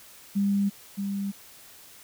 sine tone pair in turn, 200 / 198.73 Hz, G3 / G3, +35 / +24 cents, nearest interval unison, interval 11 cents, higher first, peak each -21 / -27 dBFS, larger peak first, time 0.35-0.7 / 0.97-1.32 s, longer neither, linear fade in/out 20 ms, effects white hiss -50 dBFS RMS until 2.03 s

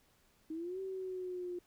sine exponential two-way sweep, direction up then down, 311.4 to 384.6 to 352.5 Hz, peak -38 dBFS, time 0.5-1.59 s, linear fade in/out 5 ms, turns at 0.8 s, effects pink hiss -70 dBFS RMS until 1.66 s

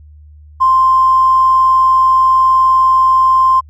triangle tone with tanh clipping, 1046.5 Hz, C6, in tune, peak -6 dBFS, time 0.6-3.61 s, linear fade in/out 20 ms, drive 2 dB, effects added 75 Hz sine -36 dBFS peak until 3.69 s

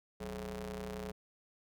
sawtooth ring-modulated tone, 116.54 Hz, A#2, in tune, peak -33 dBFS, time 0.2-1.12 s, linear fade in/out 10 ms, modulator 307 Hz, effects none

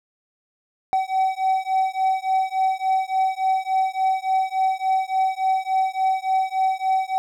triangle beating tone pair, 759 / 762.5 Hz, F#5 / G5, +44 / -48 cents, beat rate 3.5 Hz, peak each -20 dBFS, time 0.93-7.18 s, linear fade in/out 0 ms, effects none

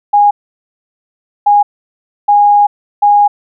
sine tone bursts at uneven times, 822 Hz, G#5, 18 cents flat, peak -4 dBFS, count 4, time 0.13-0.31 / 1.46-1.63 / 2.28-2.67 / 3.02-3.28 s, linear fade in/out 10 ms, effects none

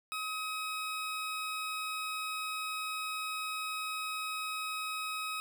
20% pulse tone, 1269 Hz, D#6, 34 cents sharp, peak -30 dBFS, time 0.12-5.4 s, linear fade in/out 0 ms, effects none

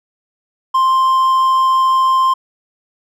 triangle tone, 1049 Hz, C6, 4 cents sharp, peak -8 dBFS, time 0.74-2.34 s, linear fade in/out 10 ms, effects none

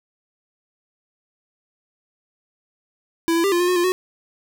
square tone with pitch steps, 332.2 / 335.4 / 396.2 / 347.9 / 354.7 / 362.9 / 348.5 / 368.8 Hz, E4 / E4 / G4 / F4 / F4 / F#4 / F4 / F#4, +13 / +30 / +18 / -7 / +27 / -34 / -4 / -6 cents, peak -17 dBFS, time 3.28-3.92 s, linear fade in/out 0 ms, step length 80 ms, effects none

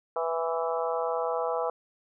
harmonic tone with a mistuned harmonic, 164.81 Hz, E3, in tune, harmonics 3 / 4 / 5 / 6 / 7 / 8, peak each -30 / -32 / -34 / -36 / -37 / -38 dBFS, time 0.16-1.7 s, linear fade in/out 2 ms, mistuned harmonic 6, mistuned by +16 cents, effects none

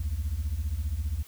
sine beating tone pair, 65.7 / 80.7 Hz, C2 / E2, +8 / -36 cents, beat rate 15 Hz, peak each -29 / -28 dBFS, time 0-1.23 s, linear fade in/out 5 ms, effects tanh soft clip ceiling -24 dBFS + white hiss -53 dBFS RMS until 1.27 s

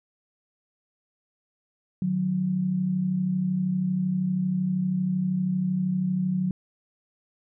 sine tone pair together, 152.26 / 185 Hz, D#3 / F#3, -37 / 0 cents, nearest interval minor third, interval 337 cents, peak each -31 / -23 dBFS, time 2.02-6.51 s, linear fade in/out 2 ms, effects none

